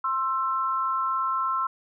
sine tone pair together, 1054.6 / 1331 Hz, C6 / E6, +13 / +16 cents, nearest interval major third, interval 403 cents, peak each -26 dBFS, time 0.04-1.67 s, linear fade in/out 5 ms, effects none

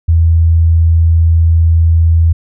sine tone, 82.41 Hz, E2, in tune, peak -5 dBFS, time 0.08-2.33 s, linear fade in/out 10 ms, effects none

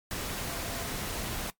sine tone in noise, 680 Hz, F5, 46 cents flat, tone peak -45 dBFS, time 0.47-0.87 s, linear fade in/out 0 ms, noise pink, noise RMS -35 dBFS, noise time 0.11-1.5 s, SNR -13 dB, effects noise-tail reverb RT60 0.1 s tail -17 dB re dry + MP3 96 kbps

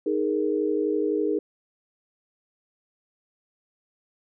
sine chord, D# suspended fourth, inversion none, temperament just, 311.1 / 414.8 / 466.7 Hz, D#4 / G#4 / A#4, 0 / -2 / +2 cents, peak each -26 / -25 / -28 dBFS, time 0.06-1.39 s, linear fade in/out 5 ms, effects none

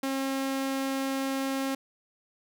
sawtooth tone, 269.5 Hz, C#4, 49 cents flat, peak -24 dBFS, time 0.03-1.75 s, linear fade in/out 5 ms, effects none

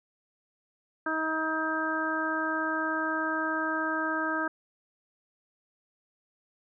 harmonic tone, 316.7 Hz, D#4, 31 cents sharp, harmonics 1 / 2 / 3 / 4 / 5, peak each -33 / -36 / -36 / -33 / -31 dBFS, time 1.06-4.48 s, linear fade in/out 5 ms, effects none

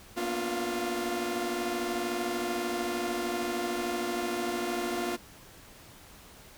sawtooth tone cluster, 234.2 / 247.4 / 290.8 / 353.1 / 686 Hz, A#3 / B3 / D4 / F4 / F5, +8 / +3 / -17 / +19 / -31 cents, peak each -35 / -35 / -37 / -28 / -35 dBFS, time 0.16-5.17 s, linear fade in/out 20 ms, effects pink hiss -52 dBFS RMS until 6.57 s

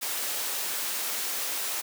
white high-pass noise, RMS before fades -31 dBFS, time 0.01-1.82 s, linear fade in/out 20 ms, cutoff 350 Hz, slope 12 dB/octave, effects none

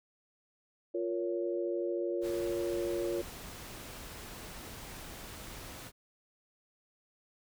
sine chord, Bb minor, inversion second, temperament just, 349.6 / 466.2 / 559.4 Hz, F4 / Bb4 / Db5, +2 / 0 / +16 cents, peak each -33 / -38 / -37 dBFS, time 0.94-3.22 s, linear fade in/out 10 ms
pink noise, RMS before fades -46 dBFS, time 2.21-5.92 s, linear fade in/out 50 ms
effects none

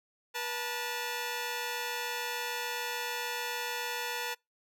10% pulse tone pair together, 483.4 / 880 Hz, B4 / A5, -37 / 0 cents, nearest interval minor seventh, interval 1037 cents, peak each -28 dBFS, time 0.34-4.35 s, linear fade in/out 20 ms, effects noise-tail reverb RT60 0.2 s tail -26 dB re dry

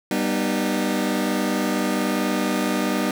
sawtooth chord, G augmented, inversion none, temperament just, 196 / 245 / 306.2 Hz, G3 / B3 / D#4, 0 / -14 / -28 cents, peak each -21 dBFS, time 0.11-3.11 s, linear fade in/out 2 ms, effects none

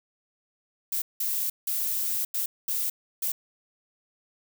violet noise bursts at uneven times, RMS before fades -28 dBFS, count 6, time 0.92-1.02 / 1.2-1.5 / 1.67-2.25 / 2.34-2.46 / 2.68-2.9 / 3.22-3.32 s, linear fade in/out 5 ms, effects none

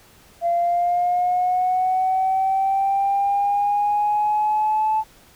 sine linear sweep, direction up, 684 to 873 Hz, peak -16 dBFS, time 0.41-5.04 s, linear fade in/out 50 ms, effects tanh soft clip ceiling -12 dBFS + pink hiss -51 dBFS RMS until 5.35 s

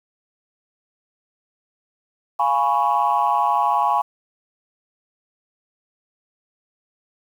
sine chord, C# dominant seventh, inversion first, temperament equal, 698.5 / 830.6 / 987.8 / 1108.7 Hz, E#5 / G#5 / B5 / C#6, 0 / 0 / 0 / 0 cents, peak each -24 / -19 / -21 / -21 dBFS, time 2.39-4.02 s, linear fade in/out 10 ms, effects tanh soft clip ceiling -8 dBFS + 8-bit

